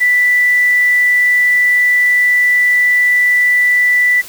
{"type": "tone", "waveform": "sine", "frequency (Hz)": 1975.5, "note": "B6", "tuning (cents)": 0, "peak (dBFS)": -8, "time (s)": [0, 4.22], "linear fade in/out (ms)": 20, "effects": ["white hiss -33 dBFS RMS until 4.28 s"]}